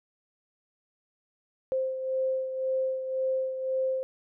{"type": "beating tone pair", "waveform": "sine", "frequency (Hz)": [523.3, 525.2], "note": ["C5", "C5"], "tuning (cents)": [0, 6], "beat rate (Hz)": 1.9, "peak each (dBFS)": [-27, -35], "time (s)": [1.72, 4.03], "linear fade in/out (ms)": 0, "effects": []}